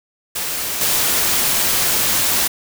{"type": "noise with level steps", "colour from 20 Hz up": "white", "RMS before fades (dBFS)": [-23, -17], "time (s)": [0.35, 2.48], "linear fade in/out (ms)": 10, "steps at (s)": 0.81, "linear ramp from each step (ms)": 2, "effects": []}